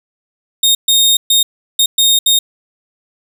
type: tone bursts at uneven times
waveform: sawtooth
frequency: 3700 Hz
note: A#7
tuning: 14 cents flat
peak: -5 dBFS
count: 6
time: 0.63-0.75 / 0.88-1.17 / 1.3-1.43 / 1.79-1.86 / 1.98-2.19 / 2.26-2.39 s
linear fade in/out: 5 ms
effects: none